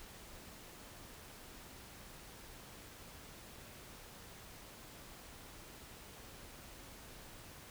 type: silence
effects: pink hiss -54 dBFS RMS until 7.7 s